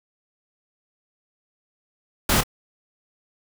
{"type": "noise with echo", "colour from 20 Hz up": "pink", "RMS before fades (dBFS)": -19, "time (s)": [2.29, 2.41], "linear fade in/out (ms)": 5, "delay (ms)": 26, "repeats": 1, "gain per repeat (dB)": -10, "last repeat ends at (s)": 2.436, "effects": []}